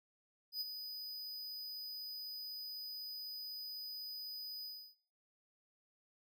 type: tone with ADSR envelope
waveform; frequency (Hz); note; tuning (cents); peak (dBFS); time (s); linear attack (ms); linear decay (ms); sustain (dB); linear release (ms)
square; 4978; D#8; 0; -36; 0.52-4.95; 88; 26; -8; 300
effects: noise-tail reverb RT60 0.8 s tail -24 dB re dry